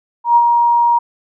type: tone with ADSR envelope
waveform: sine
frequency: 946 Hz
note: A#5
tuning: 25 cents sharp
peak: -5 dBFS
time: 0.24-0.99 s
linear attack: 120 ms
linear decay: 52 ms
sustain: -4 dB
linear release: 12 ms
effects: none